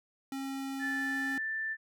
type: tone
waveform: square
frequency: 270.7 Hz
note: C#4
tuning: 41 cents flat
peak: -36 dBFS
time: 0.32-1.38 s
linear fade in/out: 2 ms
type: tone with pitch glide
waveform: sine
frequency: 1748 to 1770.4 Hz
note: A6 to A6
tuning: -12 to +10 cents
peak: -32 dBFS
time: 0.79-1.77 s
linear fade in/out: 50 ms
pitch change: +22 cents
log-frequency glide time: 0.9-1.5 s
effects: none